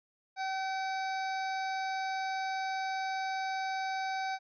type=harmonic tone with a mistuned harmonic; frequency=765 Hz; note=G5; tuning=42 cents flat; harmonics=1 / 2 / 3 / 5 / 6 / 7 / 8; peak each=-33 / -40 / -43 / -48 / -49 / -53 / -55 dBFS; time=0.36-4.39 s; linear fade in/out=50 ms; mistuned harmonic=7; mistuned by=-68 cents; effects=none